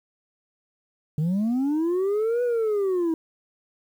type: linear two-way sweep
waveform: sine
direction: up then down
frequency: 146.4 to 493.9 to 317.4 Hz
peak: -18 dBFS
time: 1.18-3.14 s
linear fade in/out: 2 ms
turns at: 2.43 s
effects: tanh soft clip ceiling -20 dBFS + 9-bit